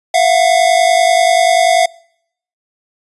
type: tone pair together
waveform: square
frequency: 672.7 / 723 Hz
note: E5 / F#5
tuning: +35 / -40 cents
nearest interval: minor second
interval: 125 cents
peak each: -12 dBFS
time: 0.14-1.86 s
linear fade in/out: 5 ms
effects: noise-tail reverb RT60 0.7 s tail -26 dB re dry + resampled to 24000 Hz